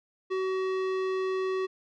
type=tone with tanh clipping; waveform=sine; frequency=377.3 Hz; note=F#4; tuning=34 cents sharp; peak=-29 dBFS; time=0.3-1.67 s; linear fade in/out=20 ms; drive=17 dB; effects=none